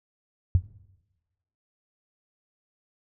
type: tone with exponential decay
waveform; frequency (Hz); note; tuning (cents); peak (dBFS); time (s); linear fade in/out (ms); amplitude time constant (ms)
sine; 90.4; F#2; -40; -12; 0.55-0.65; 0; 20
effects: noise-tail reverb RT60 1.0 s tail -18 dB re dry